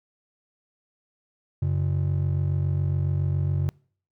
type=ring-modulated tone; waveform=triangle; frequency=116.54 Hz; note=A#2; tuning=in tune; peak=-16 dBFS; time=1.62-3.69 s; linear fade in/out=0 ms; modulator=23.6 Hz; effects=noise-tail reverb RT60 0.5 s tail -26 dB re dry + tanh soft clip ceiling -12 dBFS